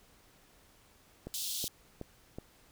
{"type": "click train", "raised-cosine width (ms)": 2, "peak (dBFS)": -27, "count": 4, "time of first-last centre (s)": [1.27, 2.385], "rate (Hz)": 2.69}
{"type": "high-pass noise", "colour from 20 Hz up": "pink", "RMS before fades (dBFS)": -37, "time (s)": [1.34, 1.68], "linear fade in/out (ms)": 0, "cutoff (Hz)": 3200, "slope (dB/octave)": 48}
{"effects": ["pink hiss -63 dBFS RMS until 2.71 s"]}